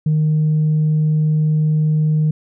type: tone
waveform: sine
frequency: 154.2 Hz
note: D#3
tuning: 15 cents flat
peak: -11 dBFS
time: 0.06-2.31 s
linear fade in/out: 5 ms
effects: tanh soft clip ceiling -10 dBFS